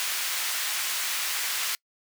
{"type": "high-pass noise", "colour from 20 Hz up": "pink", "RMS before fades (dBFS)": -29, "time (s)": [0, 1.75], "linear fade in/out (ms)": 0, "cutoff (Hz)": 1700, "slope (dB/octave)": 12, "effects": ["noise-tail reverb RT60 0.1 s tail -26 dB re dry"]}